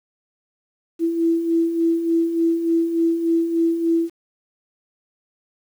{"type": "beating tone pair", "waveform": "sine", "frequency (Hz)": [329.6, 333], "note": ["E4", "E4"], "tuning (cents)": [0, 18], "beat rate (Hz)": 3.4, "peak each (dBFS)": [-25, -17], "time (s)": [0.99, 4.1], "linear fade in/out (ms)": 50, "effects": ["8-bit"]}